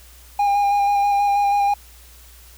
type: tone with vibrato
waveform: triangle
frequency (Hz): 809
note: G#5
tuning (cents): -46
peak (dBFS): -13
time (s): 0.39-1.74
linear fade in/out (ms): 5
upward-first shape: square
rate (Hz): 6.2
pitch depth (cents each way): 14
effects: added 60 Hz sine -45 dBFS peak until 2.57 s + white hiss -48 dBFS RMS until 2.57 s